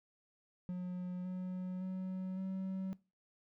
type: tone with pitch steps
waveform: triangle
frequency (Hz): 180.5 / 183.55 / 186.65 / 189.8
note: F#3 / F#3 / F#3 / F#3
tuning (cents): -43 / -14 / +15 / +44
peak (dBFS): -35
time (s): 0.69-2.93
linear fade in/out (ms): 0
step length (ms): 560
effects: noise-tail reverb RT60 0.3 s tail -21 dB re dry